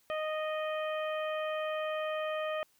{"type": "harmonic tone", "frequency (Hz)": 620, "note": "D#5", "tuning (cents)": -6, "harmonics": [1, 2, 3, 4, 5], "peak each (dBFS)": [-33, -39, -43, -45, -47], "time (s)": [0.1, 2.63], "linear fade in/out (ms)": 0, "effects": ["white hiss -69 dBFS RMS until 2.79 s"]}